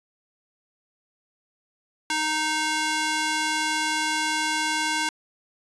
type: tone with high-pass filter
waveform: square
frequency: 309.6 Hz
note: D#4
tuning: 9 cents flat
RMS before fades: -25 dBFS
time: 2.1-5.09 s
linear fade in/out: 2 ms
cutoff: 980 Hz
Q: 0.66
effects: resampled to 22050 Hz